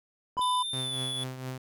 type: clicks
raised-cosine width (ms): 1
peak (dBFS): -27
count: 2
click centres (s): 0.369 / 0.393
type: tone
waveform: triangle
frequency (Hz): 1000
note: B5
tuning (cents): +21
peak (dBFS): -23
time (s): 0.37-0.63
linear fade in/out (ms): 10
type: tone with pitch glide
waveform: square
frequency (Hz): 3591 to 3429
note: A7 to A7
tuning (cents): +35 to -45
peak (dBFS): -32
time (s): 0.41-1.24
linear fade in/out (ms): 5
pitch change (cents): -80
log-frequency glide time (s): 0.78-0.98
type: tone with tremolo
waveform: sawtooth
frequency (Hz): 129.4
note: C3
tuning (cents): -19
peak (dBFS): -29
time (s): 0.73-1.58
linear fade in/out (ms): 5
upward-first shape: triangle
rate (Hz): 4.3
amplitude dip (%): 60
effects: none